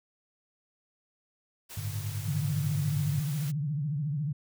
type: noise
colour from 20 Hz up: white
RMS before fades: -44 dBFS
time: 1.69-3.52 s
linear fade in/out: 20 ms
type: chord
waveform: sine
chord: G suspended second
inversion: none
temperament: equal with one note detuned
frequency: 100.12 / 110 / 146.83 Hz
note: G2 / A2 / D3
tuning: +37 / 0 / 0 cents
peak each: -34 / -37 / -39 dBFS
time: 1.77-3.2 s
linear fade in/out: 5 ms
type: tone with vibrato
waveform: sine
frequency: 146.83 Hz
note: D3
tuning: in tune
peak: -28 dBFS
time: 2.27-4.33 s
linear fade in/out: 10 ms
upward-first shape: triangle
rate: 14 Hz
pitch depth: 180 cents each way
effects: none